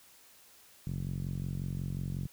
5% pulse tone with low-pass filter, 45.54 Hz, F#1, 27 cents flat, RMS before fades -36 dBFS, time 0.87-2.27 s, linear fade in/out 0 ms, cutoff 150 Hz, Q 2.6, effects white hiss -59 dBFS RMS until 2.32 s

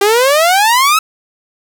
sawtooth exponential sweep, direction up, 392 to 1318.5 Hz, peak -4 dBFS, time 0.01-0.99 s, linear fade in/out 5 ms, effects none

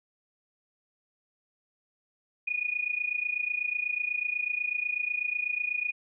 sine tone with amplitude modulation, 2459 Hz, D#7, 21 cents flat, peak -24 dBFS, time 2.47-5.92 s, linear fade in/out 10 ms, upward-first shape sine, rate 28.1 Hz, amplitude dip 85%, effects none

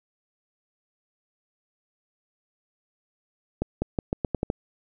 accelerating click train, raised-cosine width 2 ms, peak -11 dBFS, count 8, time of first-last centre 3.62-4.501 s, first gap 200 ms, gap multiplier 0.84, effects none

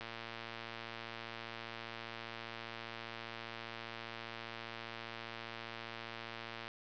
click train, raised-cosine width 0.3 ms, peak -28 dBFS, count 768, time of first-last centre 0.01-6.68 s, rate 115 Hz, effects resampled to 16000 Hz + 11-bit

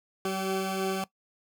20% pulse tone pair together, 190.3 / 383.7 Hz, F#3 / G4, +49 / -37 cents, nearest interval octave, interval 1214 cents, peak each -26 dBFS, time 0.25-1.04 s, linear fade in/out 2 ms, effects noise-tail reverb RT60 0.1 s tail -19 dB re dry

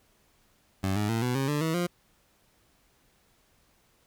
20% pulse tone with pitch steps, 95.7 / 104.36 / 113.81 / 124.11 / 135.34 / 147.59 / 160.95 / 175.51 Hz, G2 / G#2 / A#2 / B2 / C#3 / D3 / E3 / F3, -41 / +9 / -41 / +9 / -41 / +9 / -41 / +9 cents, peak -21 dBFS, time 0.83-1.87 s, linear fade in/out 10 ms, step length 130 ms, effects pink hiss -66 dBFS RMS until 4.06 s

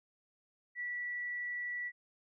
sine tone, 1952 Hz, B6, 21 cents flat, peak -36 dBFS, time 0.75-1.92 s, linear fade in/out 50 ms, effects none

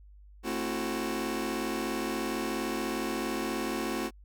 sawtooth chord, F# half-diminished seventh, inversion first, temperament just, 222 / 266.4 / 333 / 370 Hz, A3 / C4 / E4 / F#4, +16 / +31 / +18 / 0 cents, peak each -32 dBFS, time 0.43-4.11 s, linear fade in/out 50 ms, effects added 50 Hz sine -50 dBFS peak until 4.24 s

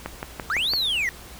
click train, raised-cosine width 0.5 ms, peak -14 dBFS, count 5, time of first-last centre 0.06-0.736 s, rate 5.92 Hz
triangle linear two-way sweep, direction up then down, 1187 to 4596 to 1847 Hz, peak -20 dBFS, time 0.5-1.09 s, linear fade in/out 0 ms, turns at 0.73 s
effects added 60 Hz sine -45 dBFS peak until 1.39 s + pink hiss -43 dBFS RMS until 1.39 s

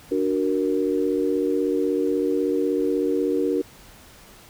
sine chord, D augmented, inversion none, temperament equal, 293.7 / 370 / 466.2 Hz, D4 / F#4 / A#4, 0 / 0 / 0 cents, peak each -24 dBFS, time 0.11-3.62 s, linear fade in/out 10 ms, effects pink hiss -48 dBFS RMS until 4.49 s

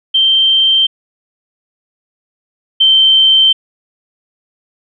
sine tone pair in turn, 3136 / 3114 Hz, G7 / G7, 0 / -12 cents, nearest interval unison, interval 12 cents, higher first, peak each -7 / -5 dBFS, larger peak second, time 0.14-0.87 / 2.8-3.53 s, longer neither, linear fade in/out 10 ms, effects none

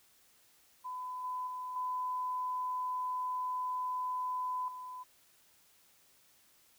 sine tone with level steps, 1006 Hz, B5, 32 cents sharp, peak -38 / -35 / -38 / -33 / -42 dBFS, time 0.84-5.04 s, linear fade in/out 20 ms, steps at 1.24 / 1.47 / 1.76 / 4.68 s, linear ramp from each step 2 ms, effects white hiss -66 dBFS RMS until 6.78 s

